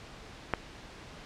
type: click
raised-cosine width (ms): 0.5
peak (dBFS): -11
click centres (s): 0.537
effects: pink hiss -48 dBFS RMS until 1.25 s + low-pass 5000 Hz 12 dB/octave